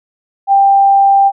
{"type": "tone", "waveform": "sine", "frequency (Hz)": 790, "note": "G5", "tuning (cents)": 13, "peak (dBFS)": -5, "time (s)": [0.47, 1.32], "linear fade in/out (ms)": 50, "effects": []}